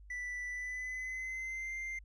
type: tone with pitch glide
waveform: triangle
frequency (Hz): 1975.5 to 2093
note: B6 to C7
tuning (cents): 0 to 0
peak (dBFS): -36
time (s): 0.1-1.99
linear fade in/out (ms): 5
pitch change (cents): +100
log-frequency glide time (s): 0.48-1.75
effects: added 50 Hz sine -52 dBFS peak until 2.04 s + resampled to 22050 Hz